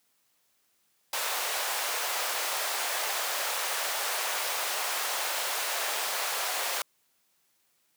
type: high-pass noise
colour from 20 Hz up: pink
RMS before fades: -31 dBFS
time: 1.13-6.82 s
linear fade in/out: 2 ms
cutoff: 590 Hz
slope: 24 dB/octave
effects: white hiss -71 dBFS RMS until 7.96 s + high-pass 100 Hz 12 dB/octave